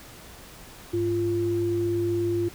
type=tone pair together; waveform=sine; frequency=102.8 / 345.8 Hz; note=G#2 / F4; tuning=-17 / -17 cents; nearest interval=octave + major sixth; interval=2100 cents; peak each=-30 / -23 dBFS; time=0.93-2.49 s; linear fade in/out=10 ms; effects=pink hiss -46 dBFS RMS until 2.54 s